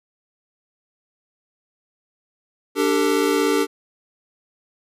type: chord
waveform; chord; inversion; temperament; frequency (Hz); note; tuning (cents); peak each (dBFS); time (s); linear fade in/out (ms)
square; D suspended fourth; none; equal with one note detuned; 293.7 / 392 / 449; D4 / G4 / A4; 0 / 0 / +35; -22; 2.75-3.67; 50
effects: resampled to 32000 Hz